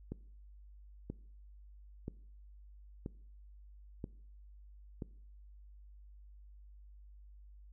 click train, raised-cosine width 3 ms, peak -27 dBFS, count 6, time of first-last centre 0.12-5.022 s, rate 1.02 Hz, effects noise-tail reverb RT60 0.6 s tail -21 dB re dry + added 50 Hz sine -53 dBFS peak until 7.72 s

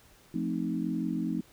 sine chord, F dominant seventh, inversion none, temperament equal, 174.61 / 220 / 261.6 / 311.1 Hz, F3 / A3 / C4 / Eb4, 0 / 0 / 0 / 0 cents, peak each -34 dBFS, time 0.34-1.41 s, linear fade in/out 5 ms, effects pink hiss -59 dBFS RMS until 1.52 s

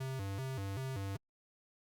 square tone with vibrato, 114 Hz, A#2, 38 cents flat, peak -38 dBFS, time 0-1.17 s, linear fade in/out 10 ms, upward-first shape square, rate 2.6 Hz, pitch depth 260 cents each way, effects Opus 48 kbps

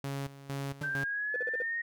sawtooth tone with tremolo, 138.59 Hz, C#3, in tune, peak -30 dBFS, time 0.04-1.04 s, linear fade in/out 2 ms, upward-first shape square, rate 2.2 Hz, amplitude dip 80%
40% pulse tone with exponential decay, 146.83 Hz, D3, in tune, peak -32 dBFS, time 0.81-0.99 s, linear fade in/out 5 ms, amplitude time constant 37 ms
sine linear sweep, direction up, 1550 to 1874 Hz, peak -31 dBFS, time 0.83-1.82 s, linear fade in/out 10 ms
triangle tone bursts, 493.9 Hz, B4, in tune, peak -31 dBFS, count 5, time 1.34-1.621 s, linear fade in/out 2 ms, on 21 ms, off 44 ms
effects none

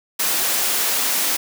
white high-pass noise, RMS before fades -20 dBFS, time 0.19-1.37 s, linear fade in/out 10 ms, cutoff 260 Hz, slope 12 dB/octave, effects none

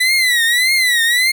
30% pulse tone with vibrato, 1979 Hz, B6, 3 cents sharp, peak -9 dBFS, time 0-1.32 s, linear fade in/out 10 ms, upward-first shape triangle, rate 1.7 Hz, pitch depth 150 cents each way, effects none

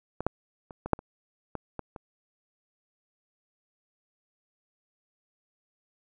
clicks, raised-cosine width 1 ms, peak -18 / -11 / -28 / -20 / -6 / -28 / -19 / -20 / -26 dBFS, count 9, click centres 0.206 / 0.266 / 0.708 / 0.86 / 0.933 / 0.991 / 1.553 / 1.793 / 1.962 s, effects none

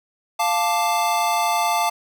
square chord, D minor, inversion first, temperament equal, 698.5 / 880 / 1174.7 Hz, F5 / A5 / D6, 0 / 0 / 0 cents, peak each -23 / -22 / -26 dBFS, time 0.39-1.9 s, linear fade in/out 10 ms, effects none

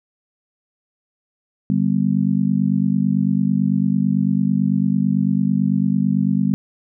sine chord, G major, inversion second, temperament just, 147 / 196 / 245 Hz, D3 / G3 / B3, +2 / 0 / -14 cents, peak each -22 / -17 / -21 dBFS, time 1.7-6.54 s, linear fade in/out 0 ms, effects none

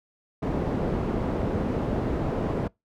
white low-pass noise, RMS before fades -27 dBFS, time 0.42-2.68 s, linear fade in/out 10 ms, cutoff 410 Hz, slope 12 dB/octave, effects noise-tail reverb RT60 0.2 s tail -25 dB re dry

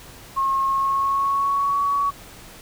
sine tone with pitch glide, 1081 to 1126.3 Hz, C#6 to C#6, -44 to +27 cents, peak -18 dBFS, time 0.36-2.11 s, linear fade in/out 20 ms, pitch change +71 cents, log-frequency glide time 0.65-1.82 s, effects pink hiss -43 dBFS RMS until 2.61 s

